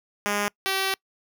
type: tone pair in turn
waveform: 5% pulse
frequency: 205.2 / 385.1 Hz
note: G#3 / G4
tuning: -21 / -31 cents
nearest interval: major seventh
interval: 1090 cents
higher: second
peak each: -12 dBFS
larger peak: neither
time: 0.26-0.48 / 0.66-0.94 s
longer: second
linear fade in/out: 0 ms
effects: noise-tail reverb RT60 0.1 s tail -26 dB re dry